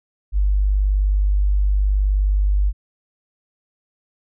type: tone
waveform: sine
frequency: 49.58 Hz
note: G1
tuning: 20 cents sharp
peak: -14 dBFS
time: 0.32-2.73 s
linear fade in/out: 50 ms
effects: none